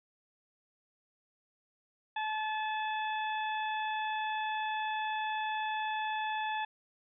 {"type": "harmonic tone", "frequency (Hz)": 864, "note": "A5", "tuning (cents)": -32, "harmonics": [1, 2, 3, 4], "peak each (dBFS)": [-33, -39, -43, -45], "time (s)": [2.16, 6.65], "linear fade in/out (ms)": 5, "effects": []}